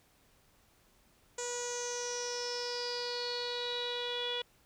sawtooth tone with low-pass filter sweep, 485.4 Hz, B4, 30 cents flat, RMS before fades -37 dBFS, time 1.38-4.42 s, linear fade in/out 5 ms, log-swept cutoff 7100 to 3300 Hz, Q 10, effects pink hiss -67 dBFS RMS until 4.65 s

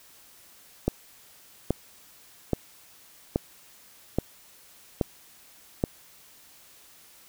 click train, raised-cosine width 2 ms, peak -9 dBFS, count 7, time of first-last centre 0.88-5.839 s, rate 1.21 Hz, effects white hiss -54 dBFS RMS until 7.28 s

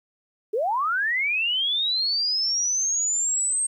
sine linear sweep, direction up, 392 to 8470 Hz, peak -21 dBFS, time 0.53-3.67 s, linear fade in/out 10 ms, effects 10-bit

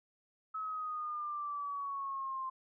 sine exponential sweep, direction down, 1292 to 1046.5 Hz, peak -36 dBFS, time 0.54-2.5 s, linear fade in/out 10 ms, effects none

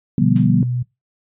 sine chord, G dominant seventh, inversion second, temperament equal with one note detuned, 146.83 / 174.61 / 196 / 242.7 Hz, D3 / F3 / G3 / B3, 0 / 0 / 0 / -30 cents, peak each -18 dBFS, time 0.18-0.63 s, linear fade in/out 2 ms
sine tone, 123.47 Hz, B2, in tune, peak -18 dBFS, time 0.21-0.83 s, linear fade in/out 10 ms
white noise with exponential decay, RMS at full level -33 dBFS, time 0.36-0.55 s, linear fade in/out 2 ms, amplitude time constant 41 ms
effects noise-tail reverb RT60 0.2 s tail -20 dB re dry + resampled to 8000 Hz

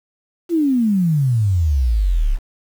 sine exponential sweep, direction down, 353 to 31.17 Hz, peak -13 dBFS, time 0.49-2.39 s, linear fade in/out 50 ms, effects 7-bit

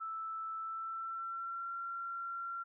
sine tone with pitch glide, 1318.5 to 1369.7 Hz, E6 to F6, 0 to -34 cents, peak -38 dBFS, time 0-2.64 s, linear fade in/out 20 ms, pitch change +66 cents, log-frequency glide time 0.57-1.71 s, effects none

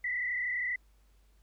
sine tone with frequency modulation, 1980 Hz, B6, 4 cents sharp, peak -30 dBFS, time 0.04-0.76 s, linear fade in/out 5 ms, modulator 32.4 Hz, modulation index 1.8, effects added 50 Hz sine -61 dBFS peak until 1.42 s + pink hiss -72 dBFS RMS until 1.42 s

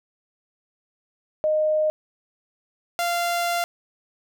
sine / sawtooth tone pair in turn, 617 / 692.6 Hz, D#5 / F5, -15 / -15 cents, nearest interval major second, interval 200 cents, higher second, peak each -18 dBFS, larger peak neither, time 1.44-1.9 / 2.99-3.64 s, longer second, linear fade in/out 0 ms, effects none

